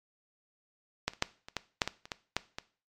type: clicks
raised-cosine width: 0.2 ms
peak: -11 / -30 / -8 / -26 / -14 / -7 / -14 / -28 / -17 / -10 / -19 dBFS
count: 11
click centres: 1.08 / 1.135 / 1.224 / 1.485 / 1.567 / 1.818 / 1.876 / 2.055 / 2.118 / 2.366 / 2.585 s
effects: noise-tail reverb RT60 0.4 s tail -18 dB re dry + MP3 96 kbps